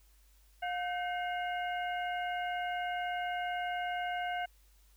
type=harmonic tone with a mistuned harmonic; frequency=713 Hz; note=F5; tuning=36 cents sharp; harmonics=1 / 2 / 3 / 4; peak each=-34 / -40 / -44 / -46 dBFS; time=0.62-4.46 s; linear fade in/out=10 ms; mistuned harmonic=2; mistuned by=+130 cents; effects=added 50 Hz sine -61 dBFS peak until 4.96 s + white hiss -69 dBFS RMS until 4.96 s